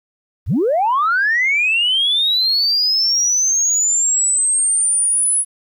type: linear sweep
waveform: sine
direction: up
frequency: 49 to 10310 Hz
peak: -12 dBFS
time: 0.46-5.45 s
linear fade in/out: 50 ms
effects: tanh soft clip ceiling -9 dBFS + 9-bit